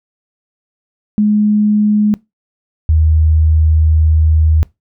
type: tone pair in turn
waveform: sine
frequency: 210 / 78.66 Hz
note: G#3 / D#2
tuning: +19 / +19 cents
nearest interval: octave + perfect fourth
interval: 1700 cents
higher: first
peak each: -8 / -7 dBFS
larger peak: second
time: 1.18-2.14 / 2.89-4.63 s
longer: second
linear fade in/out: 0 ms
effects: noise-tail reverb RT60 0.2 s tail -22 dB re dry